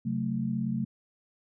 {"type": "chord", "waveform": "sine", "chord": "F# diminished", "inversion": "second", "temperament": "just", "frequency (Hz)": [133.2, 185, 222], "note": ["C3", "F#3", "A3"], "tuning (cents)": [31, 0, 16], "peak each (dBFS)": [-33, -33, -30], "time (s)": [0.05, 0.85], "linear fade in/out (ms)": 10, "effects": []}